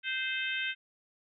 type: harmonic tone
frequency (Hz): 520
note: C5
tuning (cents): -11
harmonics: 3 / 4 / 5 / 6 / 7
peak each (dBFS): -35 / -38 / -36 / -38 / -42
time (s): 0.03-0.75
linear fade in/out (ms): 50
effects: none